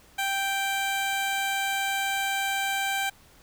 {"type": "tone", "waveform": "15% pulse", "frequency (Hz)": 784, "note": "G5", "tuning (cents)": 0, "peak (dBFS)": -19, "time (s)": [0.18, 3.1], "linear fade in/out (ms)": 10, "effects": ["pink hiss -56 dBFS RMS until 3.42 s"]}